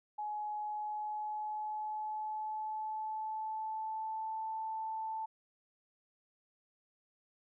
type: tone with pitch glide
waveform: sine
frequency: 843 to 881.8 Hz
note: G#5 to A5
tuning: +26 to +4 cents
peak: -36 dBFS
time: 0.18-5.26 s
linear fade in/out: 10 ms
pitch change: +78 cents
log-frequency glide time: 0.58-4.48 s
effects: none